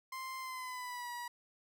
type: tone with pitch glide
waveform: 30% pulse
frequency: 1046.5 to 965.2 Hz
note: C6 to B5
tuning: 0 to -40 cents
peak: -38 dBFS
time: 0.12-1.28 s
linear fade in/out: 5 ms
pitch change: -140 cents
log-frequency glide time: 0.39-1.11 s
effects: none